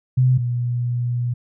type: tone pair in turn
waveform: sine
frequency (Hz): 127.7 / 121.48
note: C3 / B2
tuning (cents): -42 / -28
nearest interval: minor second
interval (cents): 86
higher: first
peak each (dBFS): -12 / -19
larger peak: first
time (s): 0.17-0.38 / 0.38-1.34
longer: second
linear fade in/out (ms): 10
effects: none